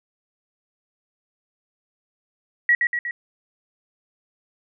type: tone with echo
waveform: sine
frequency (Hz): 1919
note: A#6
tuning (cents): +50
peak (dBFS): -13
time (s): 2.69-2.75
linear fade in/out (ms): 2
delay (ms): 120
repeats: 3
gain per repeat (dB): -4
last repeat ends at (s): 3.11
effects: none